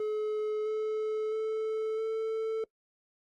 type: tone with pitch steps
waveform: triangle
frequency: 427.5 / 432.7 / 438 / 443.3 Hz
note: A4 / A4 / A4 / A4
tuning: -50 / -29 / -8 / +13 cents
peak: -27 dBFS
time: 0-2.64 s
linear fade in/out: 2 ms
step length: 660 ms
effects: noise-tail reverb RT60 0.1 s tail -23 dB re dry + Opus 24 kbps